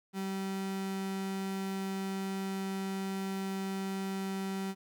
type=tone; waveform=35% pulse; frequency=192.9 Hz; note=G3; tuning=28 cents flat; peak=-32 dBFS; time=0.13-4.75 s; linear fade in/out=50 ms; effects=12-bit